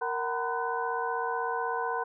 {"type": "tone cluster", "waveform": "sine", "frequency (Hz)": [465.1, 752, 937, 1013, 1498], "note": ["A#4", "F#5", "A#5", "B5", "F#6"], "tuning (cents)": [-4, 28, 9, 44, 21], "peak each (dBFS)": [-34, -35, -36, -33, -36], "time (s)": [0.01, 2.04], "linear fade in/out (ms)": 10, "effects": []}